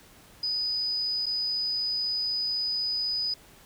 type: tone with dropouts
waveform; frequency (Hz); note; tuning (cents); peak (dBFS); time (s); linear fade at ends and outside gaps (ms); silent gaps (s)
sine; 4978; D#8; 0; -26; 0.43-3.34; 5; 1.259-1.264
effects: pink hiss -54 dBFS RMS until 3.65 s